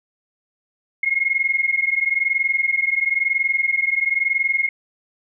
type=tone pair together; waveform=sine; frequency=2144 / 2165 Hz; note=C7 / C#7; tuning=+42 / -41 cents; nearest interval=unison; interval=17 cents; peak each=-20 dBFS; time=1.03-4.69 s; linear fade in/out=5 ms; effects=none